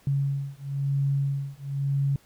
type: beating tone pair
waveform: sine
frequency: 138.59 / 139.59 Hz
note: C#3 / C#3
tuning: 0 / +12 cents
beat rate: 1 Hz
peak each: -27 / -27 dBFS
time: 0.07-2.16 s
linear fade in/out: 2 ms
effects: pink hiss -59 dBFS RMS until 2.25 s